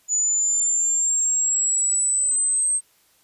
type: exponential sweep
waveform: sine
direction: up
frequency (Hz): 6920 to 8372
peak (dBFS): -18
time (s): 0.08-2.81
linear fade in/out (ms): 50
effects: white hiss -60 dBFS RMS until 3.23 s + resampled to 32000 Hz